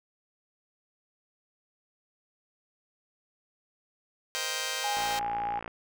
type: chord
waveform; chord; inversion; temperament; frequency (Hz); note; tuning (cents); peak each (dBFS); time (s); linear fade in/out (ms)
5% pulse; C minor seventh; third; just; 470.9 / 523.3 / 627.9 / 784.9; Bb4 / C5 / Eb5 / G5; +18 / 0 / +16 / +2; -28 / -24 / -27 / -27; 4.35-5.19; 0
type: tone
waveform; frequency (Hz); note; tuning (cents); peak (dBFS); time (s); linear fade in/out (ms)
sine; 820; G#5; -22; -29; 4.84-5.59; 2
type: click train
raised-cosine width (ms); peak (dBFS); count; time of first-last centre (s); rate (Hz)
0.5; -23; 42; 4.97-5.678; 57.9
effects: none